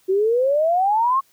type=exponential sweep; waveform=sine; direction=up; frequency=368.7 to 1108.7 Hz; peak=-15 dBFS; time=0.08-1.21 s; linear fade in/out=20 ms; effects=white hiss -59 dBFS RMS until 1.32 s